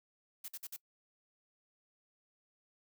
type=noise bursts; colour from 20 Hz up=blue; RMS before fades=-44 dBFS; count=4; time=0.44-0.764 s; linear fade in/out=5 ms; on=42 ms; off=52 ms; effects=noise-tail reverb RT60 0.1 s tail -23 dB re dry